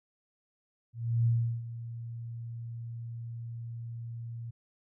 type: tone with ADSR envelope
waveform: sine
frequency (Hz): 116.54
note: A#2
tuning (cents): 0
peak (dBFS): -22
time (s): 0.93-4.51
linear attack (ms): 330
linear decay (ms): 360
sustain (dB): -15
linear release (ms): 11
effects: none